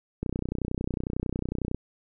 click train, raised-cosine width 3 ms, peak -16 dBFS, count 48, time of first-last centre 0.23-1.746 s, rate 31 Hz, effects none

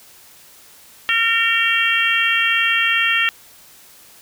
harmonic tone, 457.7 Hz, A#4, 32 cents flat, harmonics 3 / 4 / 5 / 6 / 7, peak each -23 / -19 / -23 / -19 / -22 dBFS, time 1.09-3.29 s, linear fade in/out 0 ms, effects white hiss -46 dBFS RMS until 4.21 s

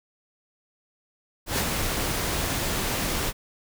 pink noise with ADSR envelope, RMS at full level -23 dBFS, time 1.46-3.33 s, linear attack 120 ms, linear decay 51 ms, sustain -4 dB, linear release 47 ms, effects none

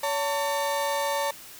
35% pulse tone pair together, 566 / 900 Hz, C#5 / A5, +36 / +39 cents, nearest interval minor sixth, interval 803 cents, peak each -26 dBFS, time 0.03-1.31 s, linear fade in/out 5 ms, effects white hiss -45 dBFS RMS until 1.59 s

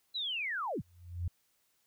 sine linear sweep, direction down, 4061 to 36.71 Hz, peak -33 dBFS, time 0.14-0.82 s, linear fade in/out 20 ms
sine tone with exponential growth, 87.31 Hz, F2, in tune, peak -29 dBFS, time 0.82-1.28 s, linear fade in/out 5 ms, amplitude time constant 100 ms
effects white hiss -74 dBFS RMS until 1.86 s

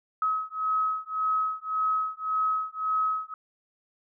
sine beating tone pair, 1277 / 1278.8 Hz, D#6 / D#6, +45 / +47 cents, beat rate 1.8 Hz, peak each -28 dBFS, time 0.22-3.34 s, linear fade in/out 2 ms, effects none

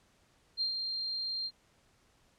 sine tone with ADSR envelope, 4186 Hz, C8, in tune, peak -28 dBFS, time 0.57-1.51 s, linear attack 41 ms, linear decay 110 ms, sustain -5 dB, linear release 50 ms, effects pink hiss -68 dBFS RMS until 2.38 s + low-pass 9000 Hz 12 dB/octave

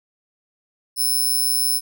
5% pulse tone with amplitude modulation, 5250 Hz, E8, 8 cents flat, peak -9 dBFS, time 0.96-1.81 s, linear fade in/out 50 ms, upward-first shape sine, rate 126 Hz, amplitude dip 70%, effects none

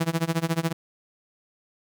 sawtooth tone with tremolo, 164.81 Hz, E3, in tune, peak -16 dBFS, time 0-0.73 s, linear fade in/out 10 ms, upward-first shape sine, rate 14 Hz, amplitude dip 95%, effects none

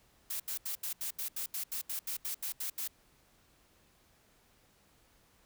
blue noise bursts, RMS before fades -37 dBFS, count 15, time 0.3-2.877 s, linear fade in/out 5 ms, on 99 ms, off 78 ms, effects pink hiss -67 dBFS RMS until 5.45 s

